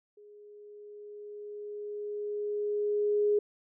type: tone with level ramp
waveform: sine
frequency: 415.3 Hz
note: G#4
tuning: in tune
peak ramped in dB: -51 to -22 dBFS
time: 0.17-3.39 s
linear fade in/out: 5 ms
effects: none